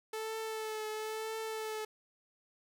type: tone with vibrato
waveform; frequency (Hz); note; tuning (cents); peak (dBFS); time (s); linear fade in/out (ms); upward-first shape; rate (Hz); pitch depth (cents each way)
sawtooth; 437; A4; -12; -33; 0.13-1.85; 5; triangle; 1; 28
effects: none